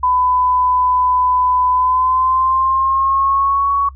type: tone with pitch glide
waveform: sine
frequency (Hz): 1002 to 1118.2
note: B5 to C#6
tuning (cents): +25 to +15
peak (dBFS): -12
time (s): 0.03-3.89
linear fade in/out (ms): 5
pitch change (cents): +190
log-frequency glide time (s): 1.7-3.71
effects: noise-tail reverb RT60 0.1 s tail -21 dB re dry + added 67 Hz sine -33 dBFS peak until 3.95 s